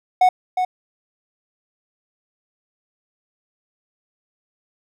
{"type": "tone with echo", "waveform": "triangle", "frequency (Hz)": 736, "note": "F#5", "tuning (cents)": -9, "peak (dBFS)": -8, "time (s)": [0.21, 0.29], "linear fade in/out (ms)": 5, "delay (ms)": 360, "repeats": 1, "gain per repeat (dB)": -7, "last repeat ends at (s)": 0.65, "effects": []}